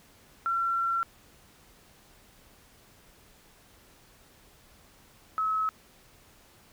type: tone pair in turn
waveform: sine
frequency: 1359 / 1289.8 Hz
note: F6 / E6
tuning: -48 / -38 cents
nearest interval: minor second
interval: 90 cents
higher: first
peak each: -25 dBFS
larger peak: neither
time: 0.46-1.03 / 5.38-5.69 s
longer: first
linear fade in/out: 0 ms
effects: pink hiss -58 dBFS RMS until 6.72 s